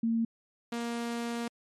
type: tone pair in turn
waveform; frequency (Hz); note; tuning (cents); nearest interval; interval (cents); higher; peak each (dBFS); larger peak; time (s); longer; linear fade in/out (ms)
sine / sawtooth; 228.4 / 235.1; A#3 / A#3; -35 / +15; minor second; 50; second; -25 / -28; first; 0.03-0.25 / 0.72-1.48; second; 5
effects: low-pass 10000 Hz 12 dB/octave + MP3 64 kbps